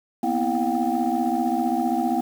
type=tone cluster; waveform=sine; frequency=238.4 / 253.7 / 328.3 / 720 / 785 Hz; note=A#3 / B3 / E4 / F#5 / G5; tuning=+39 / +47 / -7 / -47 / +2 cents; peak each=-26 dBFS; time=0.23-2.21 s; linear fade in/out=5 ms; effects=tanh soft clip ceiling -11 dBFS + 7-bit